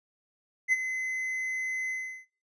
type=tone with ADSR envelope; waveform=triangle; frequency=2042 Hz; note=C7; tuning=43 cents flat; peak=-17 dBFS; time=0.68-2.26 s; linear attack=45 ms; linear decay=29 ms; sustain=-10 dB; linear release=360 ms; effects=noise-tail reverb RT60 0.3 s tail -18 dB re dry + resampled to 22050 Hz